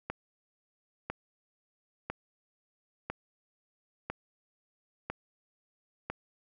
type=click train; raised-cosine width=0.5 ms; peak=-19 dBFS; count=7; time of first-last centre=0.1-6.1 s; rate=1 Hz; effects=none

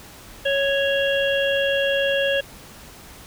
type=harmonic tone with a mistuned harmonic; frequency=554 Hz; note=C#5; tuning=1 cent flat; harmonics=1 / 3 / 5 / 6; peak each=-20 / -25 / -27 / -28 dBFS; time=0.45-2.41 s; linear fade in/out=10 ms; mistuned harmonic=6; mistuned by=-16 cents; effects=pink hiss -43 dBFS RMS until 3.26 s

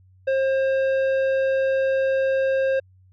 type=tone with tanh clipping; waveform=triangle; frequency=534 Hz; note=C5; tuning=35 cents sharp; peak=-20 dBFS; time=0.27-2.8 s; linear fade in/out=10 ms; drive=14 dB; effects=added 93 Hz sine -51 dBFS peak until 3.12 s

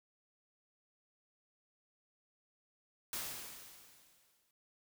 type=noise with exponential decay; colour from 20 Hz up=white; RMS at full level=-39 dBFS; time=3.13-4.51 s; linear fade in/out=1 ms; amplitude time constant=300 ms; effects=none

